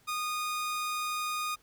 sawtooth tone, 1231 Hz, D#6, 19 cents flat, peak -27 dBFS, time 0.07-1.56 s, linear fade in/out 20 ms, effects pink hiss -64 dBFS RMS until 1.62 s + MP3 96 kbps

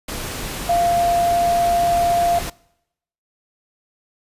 sine tone in noise, 693 Hz, F5, 14 cents flat, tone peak -14 dBFS, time 0.69-2.39 s, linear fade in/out 5 ms, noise pink, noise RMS -28 dBFS, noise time 0.08-2.5 s, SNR +11 dB, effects noise-tail reverb RT60 0.8 s tail -23 dB re dry + resampled to 32000 Hz

